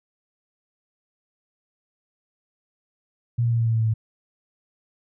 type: tone with pitch steps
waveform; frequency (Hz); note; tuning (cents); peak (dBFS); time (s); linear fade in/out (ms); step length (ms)
sine; 118.7 / 117.47 / 116.26 / 115.05 / 113.86 / 112.69 / 111.52 / 110.37; A#2 / A#2 / A#2 / A#2 / A#2 / A2 / A2 / A2; +32 / +14 / -4 / -22 / -40 / +42 / +24 / +6; -18; 3.38-3.94; 10; 70
effects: none